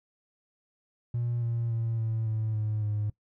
triangle tone with pitch steps, 119.4 / 116.88 / 114.4 / 111.98 / 109.62 / 107.3 / 105.03 Hz, A#2 / A#2 / A#2 / A2 / A2 / A2 / G#2, +42 / +5 / -32 / +31 / -6 / -43 / +20 cents, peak -24 dBFS, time 1.14-3.1 s, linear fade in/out 5 ms, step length 280 ms, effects noise-tail reverb RT60 0.1 s tail -22 dB re dry + tanh soft clip ceiling -22 dBFS

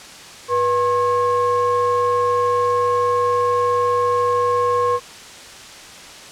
triangle ring-modulated tone, 293.7 Hz, D4, in tune, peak -10 dBFS, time 0.48-5 s, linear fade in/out 50 ms, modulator 781 Hz, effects white hiss -38 dBFS RMS until 6.31 s + low-pass 7000 Hz 12 dB/octave

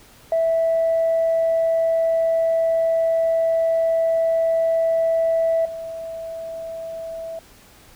sine tone with level steps, 657 Hz, E5, 6 cents flat, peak -15 / -28 dBFS, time 0.32-7.39 s, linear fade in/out 2 ms, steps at 5.65 s, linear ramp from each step 5 ms, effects tanh soft clip ceiling -12 dBFS + pink hiss -49 dBFS RMS until 7.95 s

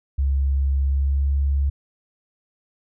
sine tone with pitch glide, 68.5 to 69.66 Hz, C#2 to C#2, -20 to +9 cents, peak -17 dBFS, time 0.18-1.7 s, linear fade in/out 10 ms, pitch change +29 cents, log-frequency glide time 0.84-1.32 s, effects none

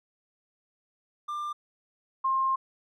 triangle / sine tone pair in turn, 1192 / 1062 Hz, D6 / C6, +25 / +25 cents, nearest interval major second, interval 200 cents, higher first, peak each -29 / -23 dBFS, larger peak second, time 1.28-1.53 / 2.24-2.56 s, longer second, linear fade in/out 10 ms, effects none

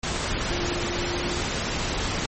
sine tone in noise, 350 Hz, F4, 4 cents sharp, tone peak -31 dBFS, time 0.49-1.41 s, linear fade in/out 5 ms, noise pink, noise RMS -27 dBFS, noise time 0.03-2.26 s, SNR -7 dB, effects MP3 32 kbps

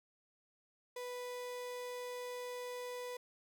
35% pulse tone, 493.9 Hz, B4, in tune, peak -40 dBFS, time 0.96-3.17 s, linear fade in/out 5 ms, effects none

